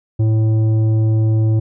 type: tone with tanh clipping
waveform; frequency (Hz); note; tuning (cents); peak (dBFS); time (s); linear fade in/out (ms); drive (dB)
sine; 110; A2; 0; -13; 0.19-1.6; 10; 9
effects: none